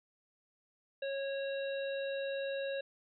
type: harmonic tone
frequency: 549 Hz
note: C#5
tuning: 17 cents flat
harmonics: 1 / 3 / 5 / 7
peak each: -35 / -45 / -48 / -49 dBFS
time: 1.02-2.81 s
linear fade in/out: 5 ms
effects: none